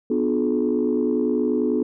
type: chord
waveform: sine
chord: B diminished seventh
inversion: none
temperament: just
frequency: 246.9 / 296.3 / 355.6 / 426.7 Hz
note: B3 / D4 / F4 / Ab4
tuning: 0 / +15 / +31 / +47 cents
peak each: -22 / -24 / -25 / -23 dBFS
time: 0.1-1.83 s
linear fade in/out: 5 ms
effects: tanh soft clip ceiling -11 dBFS